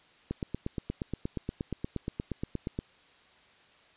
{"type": "click train", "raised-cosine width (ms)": 3, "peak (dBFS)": -19, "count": 22, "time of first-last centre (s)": [0.31, 2.789], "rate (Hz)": 8.47, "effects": ["white hiss -60 dBFS RMS until 3.96 s", "resampled to 8000 Hz"]}